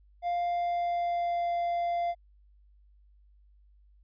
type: tone with pitch glide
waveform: triangle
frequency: 699 to 692.2 Hz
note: F5 to F5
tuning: +1 to -16 cents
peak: -25 dBFS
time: 0.22-2.15 s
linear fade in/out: 50 ms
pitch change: -17 cents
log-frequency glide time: 0.45-1.52 s
effects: added 50 Hz sine -57 dBFS peak until 4.03 s + resampled to 11025 Hz